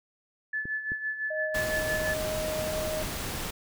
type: tone with tremolo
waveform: sine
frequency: 1733 Hz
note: A6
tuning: 27 cents flat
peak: -27 dBFS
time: 0.53-2.14 s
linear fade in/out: 5 ms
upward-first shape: sine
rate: 5.9 Hz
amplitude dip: 65%
type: clicks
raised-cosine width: 3 ms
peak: -26 dBFS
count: 4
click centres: 0.655 / 0.919 / 1.834 / 2.017 s
type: tone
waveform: sine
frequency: 622 Hz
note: D#5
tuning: 1 cent flat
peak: -30 dBFS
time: 1.3-3.03 s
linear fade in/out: 10 ms
type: noise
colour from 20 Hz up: pink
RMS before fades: -34 dBFS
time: 1.54-3.51 s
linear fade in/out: 10 ms
effects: none